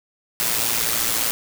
white noise with amplitude modulation, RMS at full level -19 dBFS, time 0.4-1.31 s, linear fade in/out 0 ms, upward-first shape sine, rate 115 Hz, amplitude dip 60%, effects none

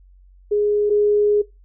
sine tone pair in turn, 415.3 / 415.3 Hz, G#4 / G#4, 0 / 0 cents, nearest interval unison, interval 0 cents, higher neither, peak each -15 / -13 dBFS, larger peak second, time 0.51-0.9 / 0.9-1.42 s, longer second, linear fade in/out 10 ms, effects noise-tail reverb RT60 0.2 s tail -19 dB re dry + added 46 Hz sine -46 dBFS peak until 1.64 s

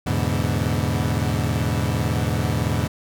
30% pulse chord, E dominant seventh, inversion none, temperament equal with one note detuned, 82.41 / 105.46 / 123.47 / 146.83 Hz, E2 / G#2 / B2 / D3, 0 / +27 / 0 / 0 cents, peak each -23 / -22 / -23 / -24 dBFS, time 0.06-2.88 s, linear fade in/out 10 ms, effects none

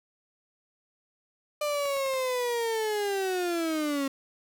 35% pulse linear sweep, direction down, 598 to 269.8 Hz, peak -25 dBFS, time 1.61-4.08 s, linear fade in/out 5 ms
clicks, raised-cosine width 0.3 ms, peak -29 dBFS, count 4, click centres 1.856 / 1.968 / 2.063 / 2.137 s
effects none

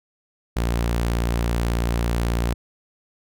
sawtooth tone, 58.27 Hz, A#1, in tune, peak -16 dBFS, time 0.56-2.54 s, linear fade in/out 10 ms, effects none

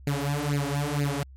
sawtooth tone with flanger, 143.7 Hz, D3, 37 cents flat, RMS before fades -27 dBFS, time 0.07-1.23 s, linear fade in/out 2 ms, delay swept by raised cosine 0.43 to 5.83 ms, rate 2.1 Hz, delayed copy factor +1, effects added 66 Hz sine -44 dBFS peak until 1.36 s + MP3 64 kbps

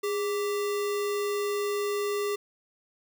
sine tone with sample-and-hold, 410.4 Hz, G#4, 21 cents flat, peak -26 dBFS, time 0.03-2.36 s, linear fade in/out 10 ms, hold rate 1575 Hz, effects none

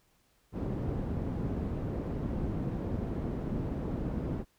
white low-pass noise, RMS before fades -34 dBFS, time 0.52-4.45 s, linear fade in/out 50 ms, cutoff 250 Hz, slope 12 dB/octave, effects pink hiss -70 dBFS RMS until 4.58 s

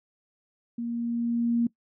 sine tone with level ramp, 235.1 Hz, A#3, 15 cents sharp, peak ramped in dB -29 to -20 dBFS, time 0.78-1.67 s, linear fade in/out 5 ms, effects noise-tail reverb RT60 0.1 s tail -21 dB re dry

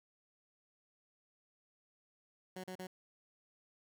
15% pulse tone bursts, 185 Hz, F#3, in tune, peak -37 dBFS, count 3, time 2.56-2.87 s, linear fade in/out 5 ms, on 78 ms, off 38 ms, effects none

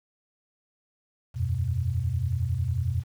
sine chord, E suspended second, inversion none, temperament equal with one note detuned, 81.51 / 92.5 / 123.47 Hz, E2 / F#2 / B2, -19 / 0 / 0 cents, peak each -30 / -28 / -28 dBFS, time 1.34-3.04 s, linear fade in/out 50 ms, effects 9-bit

